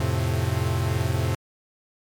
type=chord; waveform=45% pulse; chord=F major; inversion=none; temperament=equal; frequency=87.31 / 110 / 130.81 Hz; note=F2 / A2 / C3; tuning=0 / 0 / 0 cents; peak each=-26 dBFS; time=0-1.35 s; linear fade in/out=5 ms; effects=MP3 96 kbps